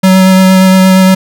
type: tone with vibrato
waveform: square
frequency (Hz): 188.1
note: F#3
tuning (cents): +29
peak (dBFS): -3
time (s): 0.03-1.15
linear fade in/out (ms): 10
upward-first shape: sine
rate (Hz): 8.6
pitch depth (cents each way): 13
effects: none